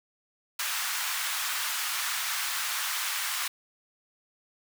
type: high-pass noise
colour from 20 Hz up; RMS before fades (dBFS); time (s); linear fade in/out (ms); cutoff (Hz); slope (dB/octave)
pink; -31; 0.59-3.48; 5; 1100; 24
effects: none